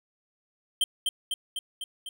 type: tone with echo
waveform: square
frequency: 3136 Hz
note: G7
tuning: in tune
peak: -21 dBFS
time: 0.81-0.84 s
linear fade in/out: 2 ms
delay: 250 ms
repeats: 5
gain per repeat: -3 dB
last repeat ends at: 2.09 s
effects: none